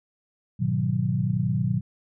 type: chord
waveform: sine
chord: G# minor seventh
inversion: none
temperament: equal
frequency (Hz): 103.83 / 123.47 / 155.56 / 185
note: G#2 / B2 / D#3 / F#3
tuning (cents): 0 / 0 / 0 / 0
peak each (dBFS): -30 / -25 / -28 / -27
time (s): 0.59-1.81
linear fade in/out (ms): 20
effects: none